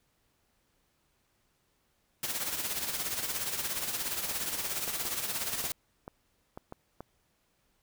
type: noise with tremolo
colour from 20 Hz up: white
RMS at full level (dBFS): -32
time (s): 2.23-5.72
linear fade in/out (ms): 2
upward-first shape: sine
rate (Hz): 17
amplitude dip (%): 55
type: clicks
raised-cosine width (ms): 1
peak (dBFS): -27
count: 8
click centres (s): 4.312 / 4.878 / 5.053 / 5.641 / 6.079 / 6.575 / 6.724 / 7.006
effects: pink hiss -73 dBFS RMS until 7.82 s